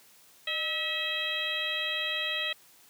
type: harmonic tone with a mistuned harmonic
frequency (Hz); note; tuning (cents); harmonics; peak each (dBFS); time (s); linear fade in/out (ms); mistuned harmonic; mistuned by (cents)
646; E5; -35; 1 / 2 / 3 / 4 / 5 / 6; -41 / -43 / -35 / -35 / -33 / -36; 0.47-2.53; 5; 1; -100
effects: white hiss -58 dBFS RMS until 2.89 s + high-pass 100 Hz 12 dB/octave